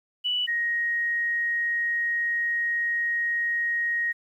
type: tone pair in turn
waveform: sine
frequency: 2960 / 1878.2 Hz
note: F#7 / A#6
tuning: 0 / +13 cents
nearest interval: minor sixth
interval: 787 cents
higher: first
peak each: -23 dBFS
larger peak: neither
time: 0.24-0.47 / 0.47-4.13 s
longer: second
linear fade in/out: 20 ms
effects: 10-bit